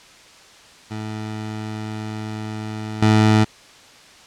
20% pulse tone with level steps, 108.2 Hz, A2, 29 cents flat, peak -22 / -7 dBFS, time 0.9-3.45 s, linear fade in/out 20 ms, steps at 3.02 s, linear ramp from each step 5 ms, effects white hiss -46 dBFS RMS until 4.26 s + low-pass 6000 Hz 12 dB/octave

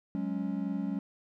triangle chord, F# suspended second, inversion none, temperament just, 185 / 208.1 / 277.5 Hz, F#3 / G#3 / C#4, 0 / +4 / +2 cents, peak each -33 dBFS, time 0.15-0.99 s, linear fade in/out 0 ms, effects none

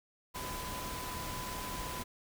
sine tone in noise, 1003 Hz, B5, 26 cents sharp, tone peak -43 dBFS, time 0.34-2.04 s, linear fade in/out 20 ms, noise pink, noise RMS -41 dBFS, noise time 0.34-2.04 s, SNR -5 dB, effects none

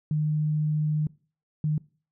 sine tone bursts at uneven times, 152.4 Hz, D#3, 36 cents flat, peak -22 dBFS, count 2, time 0.11-1.07 / 1.64-1.78 s, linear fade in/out 2 ms, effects noise-tail reverb RT60 0.4 s tail -22 dB re dry

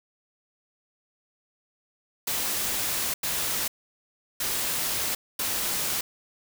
white noise bursts at uneven times, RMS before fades -28 dBFS, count 4, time 2.27-3.14 / 3.23-3.68 / 4.4-5.15 / 5.39-6.01 s, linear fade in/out 5 ms, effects none

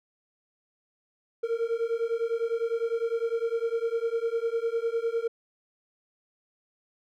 triangle beating tone pair, 456.2 / 466.1 Hz, A#4 / A#4, -37 / 0 cents, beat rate 9.9 Hz, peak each -27 dBFS, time 1.43-5.28 s, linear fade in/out 10 ms, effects none

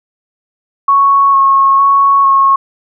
sine tone with vibrato, 1100 Hz, C#6, 14 cents flat, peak -5 dBFS, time 0.88-2.56 s, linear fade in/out 5 ms, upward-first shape square, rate 1.1 Hz, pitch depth 13 cents each way, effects none

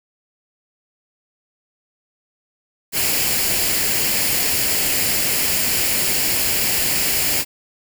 white noise with comb filter, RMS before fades -19 dBFS, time 2.92-7.45 s, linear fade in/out 50 ms, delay 0.41 ms, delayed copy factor +0.5, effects none

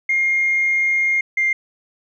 sine tone pair in turn, 2128 / 2100 Hz, C7 / C7, +29 / +6 cents, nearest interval unison, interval 23 cents, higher first, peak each -14 dBFS, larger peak neither, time 0.09-1.21 / 1.37-1.53 s, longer first, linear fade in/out 5 ms, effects tanh soft clip ceiling -10 dBFS

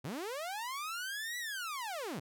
sawtooth linear two-way sweep, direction up then down, 110.7 to 1975.5 to 110.7 Hz, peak -34 dBFS, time 0.04-2.2 s, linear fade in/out 10 ms, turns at 1.38 s, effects none

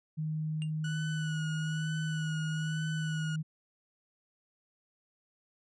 sine tone with pitch glide, 155.56 to 156.55 Hz, D#3 to D#3, 0 to +11 cents, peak -31 dBFS, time 0.17-3.43 s, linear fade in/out 20 ms, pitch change +11 cents, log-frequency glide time 1.17-1.6 s
square tone with exponential decay, 2800 Hz, F7, 4 cents sharp, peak -38 dBFS, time 0.62-0.71 s, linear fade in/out 0 ms, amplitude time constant 18 ms
30% pulse tone with vibrato, 1471 Hz, F#6, 11 cents flat, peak -37 dBFS, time 0.84-3.36 s, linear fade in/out 5 ms, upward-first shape sine, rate 1.1 Hz, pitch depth 37 cents each way
effects resampled to 22050 Hz

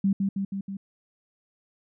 sine tone with echo, 196 Hz, G3, in tune, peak -19 dBFS, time 0.04-0.13 s, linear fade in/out 5 ms, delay 160 ms, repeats 4, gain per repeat -3 dB, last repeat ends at 0.77 s, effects none

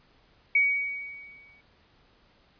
sine tone with exponential decay, 2254 Hz, C#7, 28 cents sharp, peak -17 dBFS, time 0.55-1.61 s, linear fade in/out 5 ms, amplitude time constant 230 ms, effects pink hiss -62 dBFS RMS until 2.59 s + resampled to 11025 Hz

